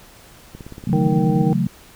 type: click train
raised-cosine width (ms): 3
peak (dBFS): -22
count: 16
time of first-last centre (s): 0.55-1.417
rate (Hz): 17.3
type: chord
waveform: sine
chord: F# minor seventh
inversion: second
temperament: equal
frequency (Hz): 138.59 / 164.81 / 185 / 220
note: C#3 / E3 / F#3 / A3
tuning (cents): 0 / 0 / 0 / 0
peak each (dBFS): -22 / -25 / -20 / -22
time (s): 0.87-1.67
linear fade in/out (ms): 5
type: harmonic tone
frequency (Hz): 155.8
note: D#3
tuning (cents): +3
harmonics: 1 / 2 / 3 / 5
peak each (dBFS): -20 / -23 / -25 / -27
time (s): 0.93-1.53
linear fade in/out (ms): 0
effects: pink hiss -46 dBFS RMS until 1.95 s